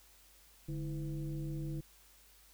sine tone with frequency modulation, 146.83 Hz, D3, in tune, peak -36 dBFS, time 0.68-1.81 s, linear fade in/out 10 ms, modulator 180 Hz, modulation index 0.92, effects added 50 Hz sine -66 dBFS peak until 2.53 s + white hiss -63 dBFS RMS until 2.53 s

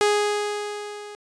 sawtooth tone with level ramp, 415 Hz, G#4, 1 cent flat, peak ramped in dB -12 to -33 dBFS, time 0.01-1.15 s, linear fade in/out 0 ms, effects resampled to 22050 Hz

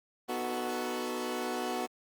20% pulse chord, B dominant seventh, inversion none, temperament equal, 246.9 / 311.1 / 370 / 440 Hz, B3 / D#4 / F#4 / A4, 0 / 0 / 0 / 0 cents, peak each -32 / -37 / -31 / -36 dBFS, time 0.28-1.87 s, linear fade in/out 20 ms, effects Opus 24 kbps

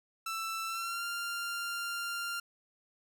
sawtooth tone with pitch glide, 1328 to 1392.4 Hz, E6 to F6, +12 to -6 cents, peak -31 dBFS, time 0.26-2.4 s, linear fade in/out 5 ms, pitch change +82 cents, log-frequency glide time 0.65-1.05 s, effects 12-bit

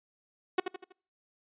sawtooth tone with echo, 368.9 Hz, F#4, 5 cents flat, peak -19 dBFS, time 0.58-0.6 s, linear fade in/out 5 ms, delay 81 ms, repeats 4, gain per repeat -7 dB, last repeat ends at 0.924 s, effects noise-tail reverb RT60 0.5 s tail -26 dB re dry + resampled to 8000 Hz

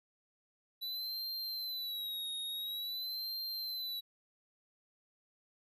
square tone with vibrato, 3951 Hz, B7, in tune, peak -38 dBFS, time 0.81-4.01 s, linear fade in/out 20 ms, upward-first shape sine, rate 0.48 Hz, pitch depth 94 cents each way, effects none

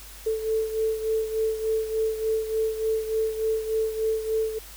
sine beating tone pair, 440.6 / 444 Hz, A4 / A4, +2 / +16 cents, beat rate 3.4 Hz, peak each -24 / -30 dBFS, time 0.26-4.59 s, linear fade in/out 10 ms, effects added 50 Hz sine -45 dBFS peak until 4.76 s + white hiss -45 dBFS RMS until 4.76 s

